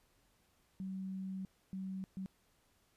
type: tone bursts at uneven times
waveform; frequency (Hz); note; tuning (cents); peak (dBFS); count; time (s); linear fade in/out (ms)
sine; 190; F#3; +46; -39; 3; 0.8-1.45 / 1.73-2.04 / 2.17-2.26; 0
effects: pink hiss -73 dBFS RMS until 2.96 s + resampled to 32000 Hz